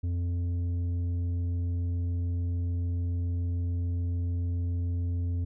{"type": "tone with tanh clipping", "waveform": "sine", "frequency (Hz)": 87.31, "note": "F2", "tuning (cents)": 0, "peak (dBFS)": -28, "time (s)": [0.03, 5.45], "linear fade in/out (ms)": 10, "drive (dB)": 7, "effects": []}